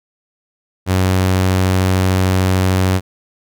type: tone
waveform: sawtooth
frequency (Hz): 93.4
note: F#2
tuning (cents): +17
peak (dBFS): -8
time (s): 0.86-3.01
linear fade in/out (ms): 50
effects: none